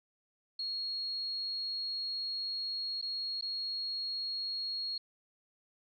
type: tone with dropouts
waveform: sine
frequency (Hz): 4299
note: C8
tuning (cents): +46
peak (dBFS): -34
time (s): 0.59-4.98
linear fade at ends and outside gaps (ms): 5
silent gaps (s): 3.015-3.024 / 3.411-3.423
effects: none